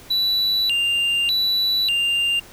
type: tone with vibrato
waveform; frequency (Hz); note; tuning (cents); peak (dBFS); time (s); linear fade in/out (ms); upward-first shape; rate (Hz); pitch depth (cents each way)
triangle; 3322; G#7; 0; -16; 0.1-2.4; 10; square; 0.84; 300
effects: pink hiss -44 dBFS RMS until 2.52 s